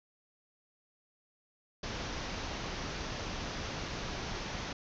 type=low-pass noise; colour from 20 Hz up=pink; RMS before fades=-39 dBFS; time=1.83-4.73 s; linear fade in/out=5 ms; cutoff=6400 Hz; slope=96 dB/octave; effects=none